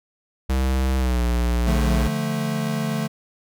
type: tone with pitch glide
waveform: square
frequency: 65.41 to 59.64 Hz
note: C2 to A#1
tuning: 0 to +40 cents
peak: -19 dBFS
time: 0.49-2.08 s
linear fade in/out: 10 ms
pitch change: -160 cents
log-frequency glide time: 0.98-1.22 s
type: chord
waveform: square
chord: D minor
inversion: none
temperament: equal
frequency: 146.83 / 174.61 / 220 Hz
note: D3 / F3 / A3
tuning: 0 / 0 / 0 cents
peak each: -27 / -30 / -26 dBFS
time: 1.66-3.08 s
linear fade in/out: 20 ms
effects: none